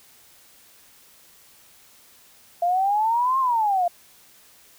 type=exponential two-way sweep; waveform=sine; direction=up then down; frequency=684 to 1078 to 684 Hz; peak=-18 dBFS; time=2.62-3.88 s; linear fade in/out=5 ms; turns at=3.39 s; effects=white hiss -53 dBFS RMS until 4.78 s